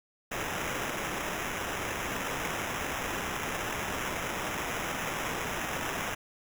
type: noise with sample-and-hold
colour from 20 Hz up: white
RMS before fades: -34 dBFS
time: 0.31-6.15 s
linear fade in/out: 10 ms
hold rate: 4410 Hz
effects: none